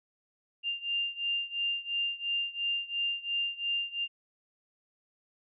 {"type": "beating tone pair", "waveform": "sine", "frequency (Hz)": [2794, 2796.9], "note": ["F7", "F7"], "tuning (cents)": [0, 2], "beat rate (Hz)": 2.9, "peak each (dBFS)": [-32, -34], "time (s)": [0.63, 4.08], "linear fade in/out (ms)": 50, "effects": []}